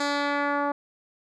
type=tone with low-pass filter sweep; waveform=10% pulse; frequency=286.9 Hz; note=D4; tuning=40 cents flat; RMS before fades=-26 dBFS; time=0-0.72 s; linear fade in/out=5 ms; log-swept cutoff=6300 to 980 Hz; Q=1.3; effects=none

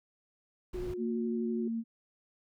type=noise; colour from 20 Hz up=brown; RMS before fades=-41 dBFS; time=0.73-0.94 s; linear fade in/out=5 ms
type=tone with vibrato; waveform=sine; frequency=361.1 Hz; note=F#4; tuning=42 cents flat; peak=-35 dBFS; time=0.74-1.68 s; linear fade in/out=5 ms; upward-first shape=sine; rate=12 Hz; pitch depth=22 cents each way
type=tone with pitch glide; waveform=sine; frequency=230 to 228.3 Hz; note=A#3 to A#3; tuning=-23 to -36 cents; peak=-31 dBFS; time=0.97-1.84 s; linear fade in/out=50 ms; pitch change=-13 cents; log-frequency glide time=1.3-1.62 s
effects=none

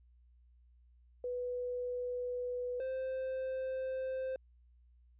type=tone pair in turn; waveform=sine / triangle; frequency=493.9 / 522.3 Hz; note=B4 / C5; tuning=0 / -3 cents; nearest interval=minor second; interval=97 cents; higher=second; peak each=-35 / -33 dBFS; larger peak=second; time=1.24-2.8 / 2.8-4.36 s; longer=neither; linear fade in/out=2 ms; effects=added 60 Hz sine -61 dBFS peak until 5.19 s + resampled to 8000 Hz

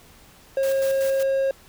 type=tone; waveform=triangle; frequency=540 Hz; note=C#5; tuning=45 cents flat; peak=-17 dBFS; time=0.57-1.51 s; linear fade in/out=2 ms
type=noise with tremolo; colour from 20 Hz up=white; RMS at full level=-36 dBFS; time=0.63-1.23 s; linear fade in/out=2 ms; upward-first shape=square; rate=5.3 Hz; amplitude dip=60%
effects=pink hiss -51 dBFS RMS until 1.68 s

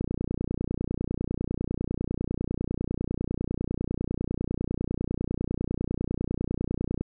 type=click train; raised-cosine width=3 ms; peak=-16 dBFS; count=211; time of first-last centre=0.01-7.01 s; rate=30 Hz; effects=none

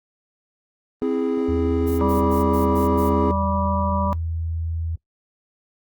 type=chord; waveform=triangle; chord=C augmented; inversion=none; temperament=equal; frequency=261.6 / 329.6 / 415.3 Hz; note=C4 / E4 / G#4; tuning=0 / 0 / 0 cents; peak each=-21 / -24 / -21 dBFS; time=1.02-3.31 s; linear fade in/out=0 ms
type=tone with pitch glide; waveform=sine; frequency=81 to 82.18 Hz; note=E2 to E2; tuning=-30 to -5 cents; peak=-23 dBFS; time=1.48-4.96 s; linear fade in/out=10 ms; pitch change=+25 cents; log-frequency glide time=1.99-4.18 s
type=noise bursts; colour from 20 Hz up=violet; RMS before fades=-38 dBFS; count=6; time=1.86-3.1 s; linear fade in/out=20 ms; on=130 ms; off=92 ms
type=harmonic tone; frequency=195 Hz; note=G3; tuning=9 cents flat; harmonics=1 / 3 / 5 / 6; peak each=-25 / -27 / -25 / -29 dBFS; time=2.01-4.13 s; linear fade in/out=0 ms
effects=noise-tail reverb RT60 0.1 s tail -20 dB re dry + Opus 24 kbps

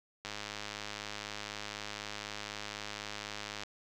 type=click train; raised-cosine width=0.2 ms; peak=-22 dBFS; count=353; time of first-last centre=0.25-3.635 s; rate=104 Hz; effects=none

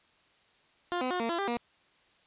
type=tone with pitch steps; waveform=15% pulse; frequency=352.2 / 254.4 / 360.6 / 230.1 / 339.4 / 396.7 / 238.3 Hz; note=F4 / C4 / F#4 / A#3 / F4 / G4 / A#3; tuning=+15 / -48 / -45 / -22 / -49 / +21 / +38 cents; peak=-23 dBFS; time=0.92-1.571 s; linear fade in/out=0 ms; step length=93 ms; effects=white hiss -65 dBFS RMS until 2.26 s + resampled to 8000 Hz

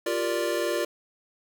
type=chord; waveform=square; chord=G minor seventh; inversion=third; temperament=equal; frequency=349.2 / 392 / 466.2 / 587.3 Hz; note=F4 / G4 / Bb4 / D5; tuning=0 / 0 / 0 / 0 cents; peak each=-30 / -35 / -32 / -30 dBFS; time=0.06-0.85 s; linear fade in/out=5 ms; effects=none

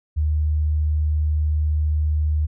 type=tone; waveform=sine; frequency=76.2 Hz; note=D#2; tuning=36 cents flat; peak=-17 dBFS; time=0.16-2.47 s; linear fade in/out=20 ms; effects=none

